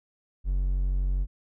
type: tone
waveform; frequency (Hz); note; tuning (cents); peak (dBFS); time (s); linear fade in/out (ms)
triangle; 46.25; F#1; 0; -21; 0.44-1.27; 50
effects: none